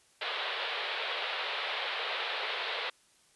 white band-pass noise, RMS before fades -35 dBFS, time 0.21-2.9 s, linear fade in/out 5 ms, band 420 to 3900 Hz, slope 48 dB/octave, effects white hiss -65 dBFS RMS until 3.35 s + resampled to 24000 Hz

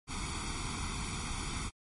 pink noise with comb filter, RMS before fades -37 dBFS, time 0.07-1.71 s, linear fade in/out 50 ms, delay 0.87 ms, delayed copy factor +1, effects MP3 48 kbps

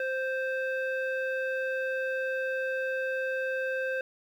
square tone with low-pass filter, 523.3 Hz, C5, in tune, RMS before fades -31 dBFS, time 0-4.01 s, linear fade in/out 2 ms, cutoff 2000 Hz, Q 6.6, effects 10-bit

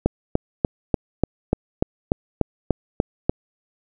click train, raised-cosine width 2 ms, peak -3 dBFS, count 12, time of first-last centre 0.06-3.295 s, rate 3.4 Hz, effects none

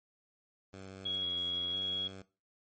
10% pulse tone with vibrato, 92.3 Hz, F#2, 4 cents flat, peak -38 dBFS, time 0.73-2.22 s, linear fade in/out 5 ms, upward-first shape square, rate 1 Hz, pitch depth 67 cents each way
sine tone, 3322 Hz, G#7, in tune, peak -32 dBFS, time 1.05-2.08 s, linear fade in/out 10 ms
blue noise with exponential decay, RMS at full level -50 dBFS, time 1.14-1.23 s, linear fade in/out 1 ms, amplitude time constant 18 ms
effects noise-tail reverb RT60 0.3 s tail -17 dB re dry + MP3 32 kbps

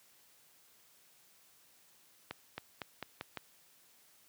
accelerating click train, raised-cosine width 0.3 ms, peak -23 dBFS, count 6, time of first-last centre 2.31-3.373 s, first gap 270 ms, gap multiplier 0.88, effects white hiss -65 dBFS RMS until 4.28 s + high-pass 80 Hz 12 dB/octave

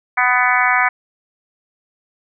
harmonic tone, 249.1 Hz, B3, 15 cents sharp, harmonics 3 / 4 / 5 / 6 / 7 / 8 / 9, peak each -20 / -20 / -20 / -20 / -20 / -20 / -20 dBFS, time 0.17-0.89 s, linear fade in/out 10 ms, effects none

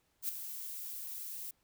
violet noise with ADSR envelope, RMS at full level -33 dBFS, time 0.22-1.51 s, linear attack 65 ms, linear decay 10 ms, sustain -10 dB, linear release 6 ms, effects pink hiss -75 dBFS RMS until 1.63 s

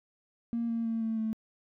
triangle tone with pitch steps, 233.1 / 229.9 / 226.7 / 223.6 / 220.5 Hz, A#3 / A#3 / A#3 / A3 / A3, 0 / -24 / -48 / +28 / +4 cents, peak -25 dBFS, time 0.53-1.33 s, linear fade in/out 0 ms, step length 160 ms, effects tanh soft clip ceiling -26 dBFS

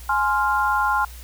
sine chord, F minor, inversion first, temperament just, 838.1 / 1047.7 / 1396.9 Hz, Ab5 / C6 / F6, +16 / +2 / 0 cents, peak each -22 dBFS, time 0.09-1.05 s, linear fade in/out 5 ms, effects added 60 Hz sine -37 dBFS peak until 1.23 s + white hiss -45 dBFS RMS until 1.23 s

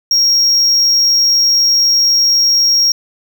triangle tone, 5588 Hz, F8, in tune, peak -7 dBFS, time 0.11-2.92 s, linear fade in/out 2 ms, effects none

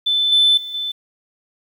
sine tone with level steps, 3520 Hz, A7, in tune, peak -14 / -9 / -27 / -21 dBFS, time 0.06-0.92 s, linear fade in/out 10 ms, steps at 0.32 / 0.57 / 0.74 s, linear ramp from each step 5 ms, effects tanh soft clip ceiling -7 dBFS + 8-bit

